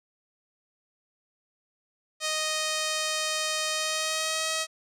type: tone with pitch glide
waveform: 5% pulse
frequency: 622.3 to 636.8 Hz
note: D#5 to D#5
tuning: 0 to +40 cents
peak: -15 dBFS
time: 2.2-4.67 s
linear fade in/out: 50 ms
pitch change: +40 cents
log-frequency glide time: 3.72-4.49 s
effects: resampled to 32000 Hz